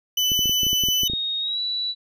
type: tone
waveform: 35% pulse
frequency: 2998 Hz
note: F#7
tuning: 22 cents sharp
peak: -17 dBFS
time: 0.17-1.08 s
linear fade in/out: 5 ms
type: clicks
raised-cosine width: 3 ms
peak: -19 dBFS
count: 12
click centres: 0.318 / 0.392 / 0.457 / 0.495 / 0.633 / 0.667 / 0.731 / 0.837 / 0.886 / 1.034 / 1.099 / 1.135 s
type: tone with pitch glide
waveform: sine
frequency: 3729 to 3942 Hz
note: A#7 to B7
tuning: 0 to -4 cents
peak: -23 dBFS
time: 1.05-1.95 s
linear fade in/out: 50 ms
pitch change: +96 cents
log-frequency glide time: 1.4-1.6 s
effects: none